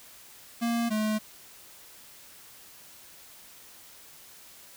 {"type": "tone pair in turn", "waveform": "square", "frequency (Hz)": [233.7, 214.9], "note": ["A#3", "A3"], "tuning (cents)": [5, -41], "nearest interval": "minor second", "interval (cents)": 146, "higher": "first", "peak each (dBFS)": [-26, -26], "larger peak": "neither", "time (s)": [[0.61, 0.9], [0.9, 1.19]], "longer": "neither", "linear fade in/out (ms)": 20, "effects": ["white hiss -51 dBFS RMS until 4.76 s"]}